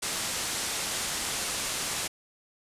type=low-pass noise; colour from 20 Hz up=white; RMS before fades=-32 dBFS; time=0.02-2.08 s; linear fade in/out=10 ms; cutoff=9800 Hz; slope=24 dB/octave; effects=resampled to 32000 Hz